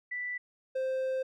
sine / triangle tone pair in turn, 1975.5 / 523.2 Hz, B6 / C5, 0 / 0 cents, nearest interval octave + major seventh, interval 2300 cents, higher first, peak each -33 / -27 dBFS, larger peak second, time 0.11-0.38 / 0.75-1.23 s, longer second, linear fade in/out 10 ms, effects none

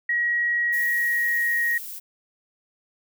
sine tone with pitch glide, 1904 to 1884.3 Hz, A#6 to A#6, +36 to +18 cents, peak -20 dBFS, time 0.09-1.78 s, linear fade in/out 5 ms, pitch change -18 cents, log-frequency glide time 0.61-1.57 s
violet noise, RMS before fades -36 dBFS, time 0.72-2 s, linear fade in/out 20 ms
effects none

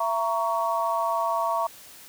sine chord, A# diminished, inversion second, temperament just, 671.3 / 932.3 / 1118.8 Hz, E5 / A#5 / C#6, +31 / 0 / +16 cents, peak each -27 dBFS, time 0-1.67 s, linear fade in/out 5 ms, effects white hiss -47 dBFS RMS until 2.08 s

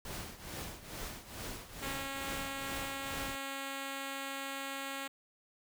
pink noise with tremolo, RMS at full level -41 dBFS, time 0.05-3.36 s, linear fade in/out 2 ms, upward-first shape triangle, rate 2.3 Hz, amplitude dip 80%
5% pulse tone, 273.3 Hz, C#4, 24 cents flat, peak -27 dBFS, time 1.82-5.08 s, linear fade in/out 10 ms
effects none

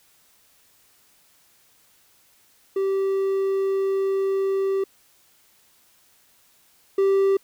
triangle tone pair in turn, 388.5 / 390.6 Hz, G4 / G4, -16 / -6 cents, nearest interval unison, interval 10 cents, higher second, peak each -18 / -14 dBFS, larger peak second, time 2.76-4.84 / 6.98-7.37 s, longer first, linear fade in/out 5 ms, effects white hiss -59 dBFS RMS until 7.43 s

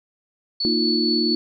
sine tone with tremolo, 4435 Hz, C#8, in tune, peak -20 dBFS, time 0.6-1.35 s, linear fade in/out 5 ms, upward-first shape triangle, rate 4.3 Hz, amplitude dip 25%
sine chord, Bb suspended fourth, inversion none, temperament just, 233.1 / 310.8 / 349.6 Hz, Bb3 / Eb4 / F4, 0 / -2 / +2 cents, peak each -23 / -24 / -24 dBFS, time 0.65-1.35 s, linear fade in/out 0 ms
effects none

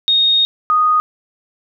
sine tone pair in turn, 3717 / 1240.4 Hz, A#7 / D#6, -6 / -6 cents, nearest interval octave + perfect fifth, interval 1900 cents, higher first, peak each -10 dBFS, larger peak neither, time 0.08-0.45 / 0.7-1 s, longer first, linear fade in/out 0 ms, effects none

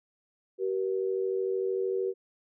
sine tone pair together, 383.3 / 476.5 Hz, G4 / A#4, -39 / +38 cents, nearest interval major third, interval 377 cents, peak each -28 / -32 dBFS, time 0.58-2.14 s, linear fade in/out 50 ms, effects none

